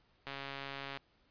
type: click train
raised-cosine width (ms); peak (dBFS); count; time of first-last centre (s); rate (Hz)
0.3; -26; 98; 0.27-0.973; 138
effects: pink hiss -71 dBFS RMS until 1.3 s + resampled to 11025 Hz